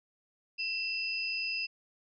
sine tone pair together, 2679 / 4985 Hz, E7 / D#8, +27 / +2 cents, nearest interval major seventh, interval 1075 cents, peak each -33 / -36 dBFS, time 0.58-1.67 s, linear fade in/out 20 ms, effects none

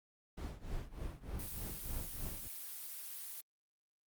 brown noise with tremolo, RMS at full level -40 dBFS, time 0.37-2.48 s, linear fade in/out 10 ms, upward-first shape triangle, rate 3.3 Hz, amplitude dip 90%
blue noise, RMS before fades -46 dBFS, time 1.39-3.41 s, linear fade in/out 5 ms
effects Opus 48 kbps

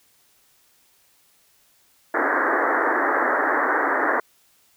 white band-pass noise, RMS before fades -21 dBFS, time 2.14-4.2 s, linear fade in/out 5 ms, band 260 to 1900 Hz, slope 96 dB/octave, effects white hiss -60 dBFS RMS until 4.76 s

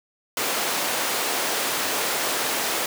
pink high-pass noise, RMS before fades -25 dBFS, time 0.37-2.86 s, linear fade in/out 2 ms, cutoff 430 Hz, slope 12 dB/octave, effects none

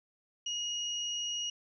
sine tone pair together, 2880 / 5787 Hz, F#7 / F#8, -47 / -39 cents, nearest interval octave, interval 1208 cents, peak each -34 / -39 dBFS, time 0.46-1.5 s, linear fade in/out 5 ms, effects none

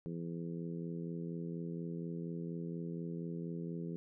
harmonic tone, 84.2 Hz, E2, 37 cents sharp, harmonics 2 / 3 / 4 / 5 / 6, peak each -40 / -47 / -47 / -48 / -56 dBFS, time 0.06-3.96 s, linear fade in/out 0 ms, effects none

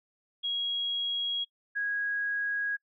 sine tone pair in turn, 3300 / 1650 Hz, G#7 / G#6, -12 / -12 cents, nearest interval octave, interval 1200 cents, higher first, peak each -28 / -28 dBFS, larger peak neither, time 0.43-1.45 / 1.75-2.77 s, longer neither, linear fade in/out 20 ms, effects noise-tail reverb RT60 0.1 s tail -24 dB re dry

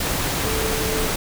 sine tone in noise, 440 Hz, A4, in tune, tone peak -26 dBFS, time 0.45-1.06 s, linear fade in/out 5 ms, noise pink, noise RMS -23 dBFS, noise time 0-1.16 s, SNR -6 dB, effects none

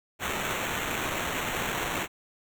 white noise with sample-and-hold, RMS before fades -31 dBFS, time 0.19-2.08 s, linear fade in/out 50 ms, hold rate 4900 Hz, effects none

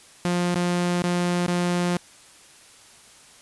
sawtooth tone with dropouts, 176.3 Hz, F3, 17 cents sharp, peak -17 dBFS, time 0.25-1.97 s, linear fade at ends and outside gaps 0 ms, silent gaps 0.544-0.557 / 1.021-1.04 / 1.465-1.48 s, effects white hiss -50 dBFS RMS until 3.41 s + resampled to 24000 Hz

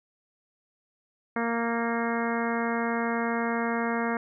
harmonic tone with a mistuned harmonic, 232.2 Hz, A#3, 7 cents flat, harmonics 1 / 2 / 3 / 4 / 5 / 6 / 7 / 8 / 9, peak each -29 / -32 / -34 / -35 / -36 / -37 / -37 / -38 / -39 dBFS, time 1.36-4.17 s, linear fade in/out 2 ms, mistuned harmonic 9, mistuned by +41 cents, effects none

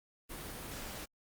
pink noise, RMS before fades -44 dBFS, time 0.29-1.06 s, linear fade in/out 20 ms, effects Opus 32 kbps

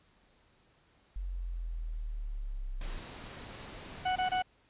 sine linear sweep, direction down, 46 to 30.62 Hz, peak -34 dBFS, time 1.16-2.98 s, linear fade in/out 0 ms
pink noise, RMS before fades -46 dBFS, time 2.81-4.42 s, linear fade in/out 2 ms
40% pulse tone bursts, 740 Hz, F#5, in tune, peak -27 dBFS, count 3, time 4.05-4.424 s, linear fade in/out 10 ms, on 110 ms, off 22 ms
effects pink hiss -67 dBFS RMS until 4.69 s + resampled to 8000 Hz

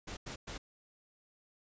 pink noise bursts at uneven times, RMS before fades -43 dBFS, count 3, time 0.07-0.17 / 0.26-0.36 / 0.47-0.58 s, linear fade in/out 10 ms, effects resampled to 16000 Hz

